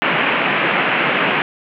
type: band-pass noise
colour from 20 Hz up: white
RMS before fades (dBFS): -17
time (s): 0.02-1.42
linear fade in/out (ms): 0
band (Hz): 140 to 2800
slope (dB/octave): 48
effects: none